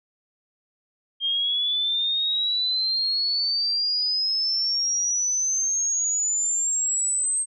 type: exponential sweep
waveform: sine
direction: up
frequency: 3198 to 8372 Hz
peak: -21 dBFS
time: 1.2-7.46 s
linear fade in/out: 50 ms
effects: none